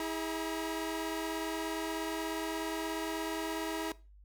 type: tone cluster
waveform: sawtooth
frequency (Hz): 323.6 / 412.9 / 954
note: E4 / G#4 / A#5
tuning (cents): -32 / -10 / +40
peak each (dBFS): -32 / -37 / -38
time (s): 0-3.92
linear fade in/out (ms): 2
effects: noise-tail reverb RT60 0.3 s tail -19 dB re dry + added 50 Hz sine -54 dBFS peak until 4.24 s